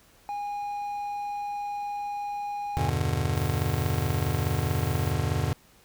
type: tone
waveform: triangle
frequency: 819 Hz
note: G#5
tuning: 24 cents flat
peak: -28 dBFS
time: 0.29-2.89 s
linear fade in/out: 0 ms
type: chord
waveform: square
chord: E minor seventh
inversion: none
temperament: just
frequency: 82.41 / 98.89 / 123.61 / 148.33 Hz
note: E2 / G2 / B2 / D3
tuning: 0 / +16 / +2 / +18 cents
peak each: -31 dBFS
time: 2.77-5.53 s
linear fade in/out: 0 ms
type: noise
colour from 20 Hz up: violet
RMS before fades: -43 dBFS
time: 3.33-5.15 s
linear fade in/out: 50 ms
effects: pink hiss -58 dBFS RMS until 5.84 s